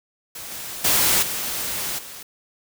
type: noise with level steps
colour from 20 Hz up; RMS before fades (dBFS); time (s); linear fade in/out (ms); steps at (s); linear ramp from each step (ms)
white; -35 / -33 / -18 / -27 / -38; 0.35-2.23; 5; 0.51 / 0.84 / 1.22 / 1.98; 10
effects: none